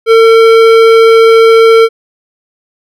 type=tone with hard clipping; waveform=sine; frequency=452.4 Hz; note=A4; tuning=48 cents sharp; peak=-3 dBFS; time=0.06-1.89 s; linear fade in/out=50 ms; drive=14 dB; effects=none